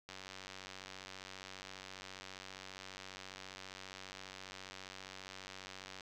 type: click train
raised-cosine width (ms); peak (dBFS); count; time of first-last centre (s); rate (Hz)
0.2; -30; 562; 0.09-6.008; 94.8
effects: none